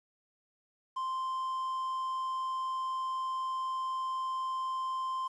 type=tone with quantisation; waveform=triangle; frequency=1044 Hz; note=C6; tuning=4 cents flat; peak=-30 dBFS; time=0.96-5.28 s; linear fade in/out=10 ms; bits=10; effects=resampled to 24000 Hz

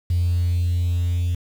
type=tone with level ramp; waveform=triangle; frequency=87.31 Hz; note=F2; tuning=in tune; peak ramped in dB=-13 to -16 dBFS; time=0.1-1.35 s; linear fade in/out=5 ms; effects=tanh soft clip ceiling -14 dBFS + 7-bit

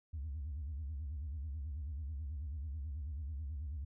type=tone with vibrato; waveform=sine; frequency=73.42 Hz; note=D2; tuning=in tune; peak=-37 dBFS; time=0.13-3.85 s; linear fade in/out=10 ms; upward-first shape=sine; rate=9.2 Hz; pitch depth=190 cents each way; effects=tanh soft clip ceiling -36 dBFS

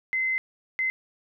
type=tone bursts at uneven times; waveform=sine; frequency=2058 Hz; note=C7; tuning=29 cents flat; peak=-23 dBFS; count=2; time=0.13-0.38 / 0.79-0.9 s; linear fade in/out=0 ms; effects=none

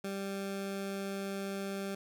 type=tone; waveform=20% pulse; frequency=196.4 Hz; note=G3; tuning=4 cents sharp; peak=-31 dBFS; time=0.04-1.95 s; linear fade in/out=5 ms; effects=none

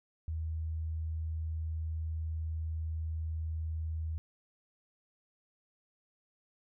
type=tone; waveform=sine; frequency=79.9 Hz; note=D#2; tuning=47 cents sharp; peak=-33 dBFS; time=0.28-4.18 s; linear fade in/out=0 ms; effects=none

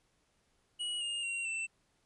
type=tone with pitch steps; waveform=square; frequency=2912 / 2831 / 2752 / 2675 Hz; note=F#7 / F7 / F7 / E7; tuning=-28 / +23 / -26 / +25 cents; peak=-35 dBFS; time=0.79-1.67 s; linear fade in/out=20 ms; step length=220 ms; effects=pink hiss -74 dBFS RMS until 2.05 s + resampled to 24000 Hz

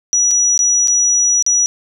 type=tone with dropouts; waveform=sine; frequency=5850 Hz; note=F#8; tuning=21 cents flat; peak=-10 dBFS; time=0.13-1.66 s; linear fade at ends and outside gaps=0 ms; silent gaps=0.31-0.313 / 0.577-0.591 / 0.874-0.881 / 1.425-1.464 s; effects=none

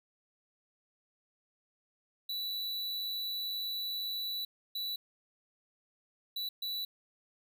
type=tone bursts at uneven times; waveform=square; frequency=3951 Hz; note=B7; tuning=in tune; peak=-35 dBFS; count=4; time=2.29-4.45 / 4.75-4.96 / 6.36-6.49 / 6.62-6.85 s; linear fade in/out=5 ms; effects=none

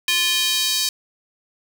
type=tone with high-pass filter sweep; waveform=square; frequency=349.2 Hz; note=F4; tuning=in tune; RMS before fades=-20 dBFS; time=0.08-0.89 s; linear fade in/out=2 ms; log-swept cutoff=2700 to 4400 Hz; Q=2; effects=none

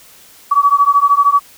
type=beating tone pair; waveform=sine; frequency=1133 / 1146 Hz; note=C#6 / D6; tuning=+37 / -43 cents; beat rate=13 Hz; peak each=-11 dBFS; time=0.51-1.4 s; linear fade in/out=10 ms; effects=white hiss -43 dBFS RMS until 1.57 s

